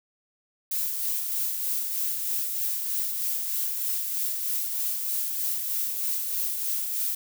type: noise with tremolo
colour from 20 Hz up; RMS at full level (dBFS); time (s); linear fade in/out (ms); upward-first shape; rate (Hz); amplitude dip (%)
violet; -27; 0.71-7.15; 5; sine; 3.2; 35
effects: none